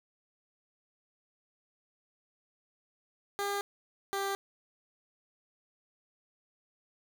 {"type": "tone pair in turn", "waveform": "15% pulse", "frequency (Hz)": [402.7, 394.2], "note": ["G4", "G4"], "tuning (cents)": [47, 10], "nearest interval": "unison", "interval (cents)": 37, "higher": "first", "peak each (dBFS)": -25, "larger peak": "neither", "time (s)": [[3.39, 3.61], [4.13, 4.35]], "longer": "neither", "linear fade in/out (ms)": 0, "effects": []}